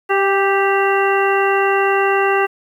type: harmonic tone with a mistuned harmonic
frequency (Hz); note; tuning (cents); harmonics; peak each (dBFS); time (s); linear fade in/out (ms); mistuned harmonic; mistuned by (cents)
392; G4; 0; 1 / 2 / 3 / 4 / 5 / 7; -16 / -19 / -21 / -22 / -23 / -24; 0.09-2.47; 20; 2; +20
effects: 8-bit